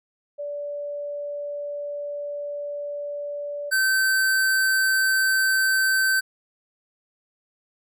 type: tone pair in turn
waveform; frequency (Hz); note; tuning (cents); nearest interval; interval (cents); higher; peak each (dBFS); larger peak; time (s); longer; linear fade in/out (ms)
sine / square; 580 / 1543.5; D5 / G6; -22 / -27; octave + perfect fourth; 1695; second; -28 / -19; second; 0.38-3.71 / 3.71-6.21; first; 20
effects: none